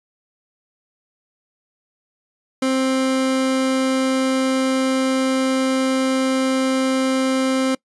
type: tone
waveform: 30% pulse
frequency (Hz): 262.9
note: C4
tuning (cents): +8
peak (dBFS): -14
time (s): 2.62-7.75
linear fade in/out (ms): 5
effects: noise-tail reverb RT60 0.1 s tail -24 dB re dry + resampled to 24000 Hz